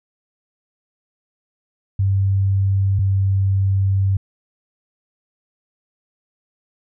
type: tone pair in turn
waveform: sine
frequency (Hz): 97.5 / 97.13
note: G2 / G2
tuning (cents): -9 / -15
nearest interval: unison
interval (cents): 6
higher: first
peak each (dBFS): -14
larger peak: neither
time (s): 1.99-2.99 / 2.99-4.17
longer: second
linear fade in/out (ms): 5
effects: none